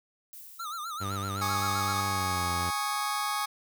violet noise with exponential decay, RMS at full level -45 dBFS, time 0.33-2.27 s, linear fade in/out 0 ms, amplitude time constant 420 ms
square tone with vibrato, 1282 Hz, E6, 49 cents flat, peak -35 dBFS, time 0.59-2.01 s, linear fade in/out 10 ms, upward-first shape sine, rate 7.8 Hz, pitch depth 130 cents each way
sawtooth tone with pitch glide, 98.4 to 87.66 Hz, G2 to F2, +7 to +7 cents, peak -29 dBFS, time 1-2.71 s, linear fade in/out 20 ms, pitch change -200 cents, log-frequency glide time 2.07-2.45 s
sawtooth chord, Ab suspended fourth, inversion none, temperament just, 830.6 / 1107.5 / 1245.9 Hz, Ab5 / Db6 / Eb6, 0 / -2 / +2 cents, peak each -29 dBFS, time 1.41-3.46 s, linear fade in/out 10 ms
effects none

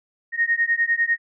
sine beating tone pair, 1855 / 1865 Hz, A#6 / A#6, -9 / 0 cents, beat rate 10 Hz, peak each -21 dBFS, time 0.32-1.18 s, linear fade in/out 50 ms, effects none

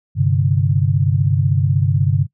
sine chord, G suspended fourth, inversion none, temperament equal, 98 / 130.81 / 146.83 Hz, G2 / C3 / D3, 0 / 0 / 0 cents, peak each -17 dBFS, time 0.15-2.27 s, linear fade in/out 50 ms, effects noise-tail reverb RT60 0.1 s tail -19 dB re dry

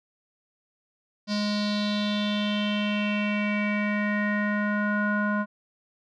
square tone with low-pass filter sweep, 207.7 Hz, G#3, in tune, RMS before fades -26 dBFS, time 1.27-5.46 s, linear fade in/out 50 ms, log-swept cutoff 4800 to 1300 Hz, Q 5.6, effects none

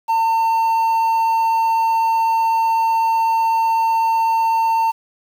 triangle tone with quantisation, 904 Hz, A5, 47 cents sharp, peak -12 dBFS, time 0.08-4.92 s, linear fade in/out 20 ms, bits 7, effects none

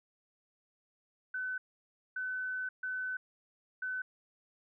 sine tone bursts at uneven times, 1511 Hz, F#6, 36 cents sharp, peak -34 dBFS, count 4, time 1.34-1.58 / 2.16-2.69 / 2.83-3.17 / 3.82-4.02 s, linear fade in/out 5 ms, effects none

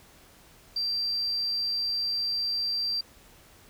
sine tone, 4705 Hz, D8, 2 cents sharp, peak -25 dBFS, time 0.76-3.01 s, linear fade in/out 5 ms, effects tanh soft clip ceiling -22 dBFS + pink hiss -55 dBFS RMS until 3.69 s

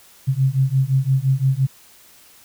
sine beating tone pair, 130.81 / 136.61 Hz, C3 / C#3, 0 / -25 cents, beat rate 5.8 Hz, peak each -18 dBFS, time 0.27-1.67 s, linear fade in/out 20 ms, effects white hiss -49 dBFS RMS until 2.44 s

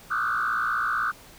sine tone with frequency modulation, 1345 Hz, E6, 34 cents sharp, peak -22 dBFS, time 0.1-1.12 s, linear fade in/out 20 ms, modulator 58 Hz, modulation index 3.3, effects tanh soft clip ceiling -18 dBFS + pink hiss -49 dBFS RMS until 1.38 s

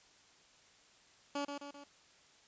15% pulse tone with echo, 285.3 Hz, C#4, 50 cents sharp, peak -29 dBFS, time 1.35-1.45 s, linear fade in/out 5 ms, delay 130 ms, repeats 3, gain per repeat -5 dB, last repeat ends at 1.84 s, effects white hiss -64 dBFS RMS until 2.47 s + resampled to 16000 Hz

